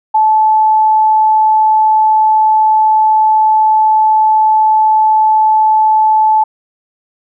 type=tone; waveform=sine; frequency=868 Hz; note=A5; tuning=24 cents flat; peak=-6 dBFS; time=0.14-6.44 s; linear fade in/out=10 ms; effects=none